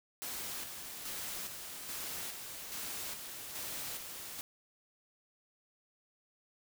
white noise with tremolo, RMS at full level -41 dBFS, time 0.22-4.41 s, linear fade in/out 0 ms, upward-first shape square, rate 1.2 Hz, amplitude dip 40%, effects none

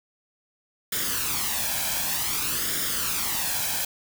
white noise with flanger, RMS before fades -27 dBFS, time 0.92-3.85 s, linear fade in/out 5 ms, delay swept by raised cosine 0.57 to 1.26 ms, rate 0.54 Hz, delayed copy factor +0.6, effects none

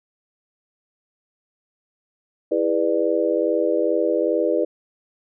sine chord, E dominant seventh, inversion none, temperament just, 329.6 / 412 / 494.4 / 593.3 Hz, E4 / G#4 / B4 / D5, 0 / -14 / +2 / +18 cents, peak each -23 / -24 / -22 / -23 dBFS, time 2.51-4.65 s, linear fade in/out 10 ms, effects none

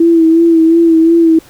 sine tone with vibrato, 329.6 Hz, E4, in tune, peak -4 dBFS, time 0-1.39 s, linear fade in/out 5 ms, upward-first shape sine, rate 2.8 Hz, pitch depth 38 cents each way, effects pink hiss -41 dBFS RMS until 1.49 s

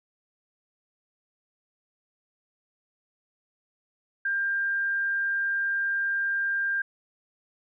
sine tone, 1595 Hz, G6, 30 cents sharp, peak -24 dBFS, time 4.25-6.82 s, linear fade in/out 5 ms, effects none

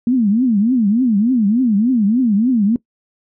sine tone with vibrato, 227.5 Hz, A#3, 42 cents flat, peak -11 dBFS, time 0.07-2.76 s, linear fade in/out 2 ms, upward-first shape triangle, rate 3.4 Hz, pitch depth 290 cents each way, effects noise-tail reverb RT60 0.1 s tail -20 dB re dry

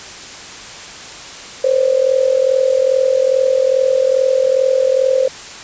sine tone with amplitude modulation, 523.3 Hz, C5, in tune, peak -7 dBFS, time 1.64-5.28 s, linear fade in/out 5 ms, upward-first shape sine, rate 42.4 Hz, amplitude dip 80%, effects white hiss -32 dBFS RMS until 5.63 s + resampled to 16000 Hz

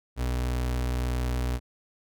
35% pulse tone, 61.74 Hz, B1, in tune, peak -24 dBFS, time 0.16-1.6 s, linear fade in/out 50 ms, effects none

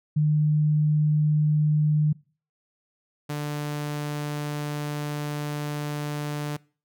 sine / sawtooth tone pair in turn, 151.4 / 147.69 Hz, D#3 / D3, -47 / +10 cents, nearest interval unison, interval 43 cents, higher first, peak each -18 / -24 dBFS, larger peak first, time 0.16-2.13 / 3.29-6.57 s, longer second, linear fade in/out 10 ms, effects noise-tail reverb RT60 0.4 s tail -23 dB re dry

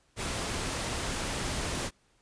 pink noise, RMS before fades -33 dBFS, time 0.16-1.91 s, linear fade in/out 50 ms, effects pink hiss -68 dBFS RMS until 2.21 s + resampled to 22050 Hz

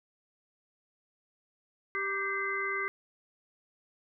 harmonic tone with a mistuned harmonic, 392 Hz, G4, in tune, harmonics 1 / 3 / 4 / 5, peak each -38 / -36 / -37 / -33 dBFS, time 1.95-2.88 s, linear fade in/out 0 ms, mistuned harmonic 5, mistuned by +78 cents, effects none

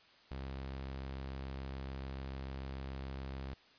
sawtooth tone, 66.9 Hz, C2, 39 cents sharp, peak -37 dBFS, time 0.31-3.54 s, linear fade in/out 0 ms, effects white hiss -63 dBFS RMS until 3.78 s + resampled to 11025 Hz

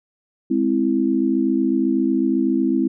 sine chord, Ab augmented, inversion none, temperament equal, 207.7 / 261.6 / 329.6 Hz, Ab3 / C4 / E4, 0 / 0 / 0 cents, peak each -23 / -19 / -20 dBFS, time 0.5-2.88 s, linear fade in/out 10 ms, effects none

